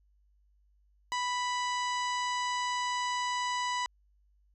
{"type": "harmonic tone with a mistuned harmonic", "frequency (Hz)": 987.8, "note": "B5", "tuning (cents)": 0, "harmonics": [1, 2, 3, 4, 5, 6, 7, 8], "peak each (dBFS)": [-31, -37, -41, -43, -45, -47, -48, -49], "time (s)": [1.12, 3.86], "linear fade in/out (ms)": 0, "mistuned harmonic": 6, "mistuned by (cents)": 32, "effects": ["added 50 Hz sine -64 dBFS peak until 4.54 s"]}